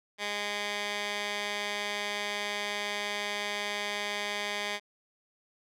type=tone with band-pass filter; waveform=15% pulse; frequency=205.6 Hz; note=G#3; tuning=17 cents flat; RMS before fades=-34 dBFS; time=0.18-4.8 s; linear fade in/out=50 ms; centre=2800 Hz; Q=0.98; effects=none